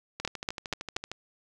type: two click trains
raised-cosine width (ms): 0.2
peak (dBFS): -19 / -11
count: 13 / 4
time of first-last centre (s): 0.2-1.116 / 0.25-0.966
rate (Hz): 13.1 / 4.19
effects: none